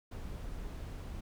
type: noise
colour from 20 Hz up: brown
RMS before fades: -42 dBFS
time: 0.11-1.21 s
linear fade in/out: 10 ms
effects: none